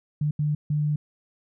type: tone bursts at uneven times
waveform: sine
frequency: 149.3 Hz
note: D3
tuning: 29 cents sharp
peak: -21 dBFS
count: 3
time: 0.21-0.31 / 0.39-0.55 / 0.7-0.96 s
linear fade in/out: 5 ms
effects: none